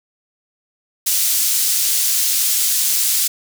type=high-pass noise; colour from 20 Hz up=pink; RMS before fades=-17 dBFS; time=1.06-3.28 s; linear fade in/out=10 ms; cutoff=5800 Hz; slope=12 dB/octave; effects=none